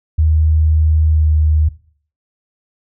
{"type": "tone with pitch glide", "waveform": "sine", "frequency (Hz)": [78.2, 77.12], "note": ["D#2", "D#2"], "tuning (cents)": [9, -15], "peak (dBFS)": -9, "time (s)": [0.18, 1.69], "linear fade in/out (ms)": 10, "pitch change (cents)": -24, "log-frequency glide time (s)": [1.09, 1.3], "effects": ["noise-tail reverb RT60 0.5 s tail -18 dB re dry"]}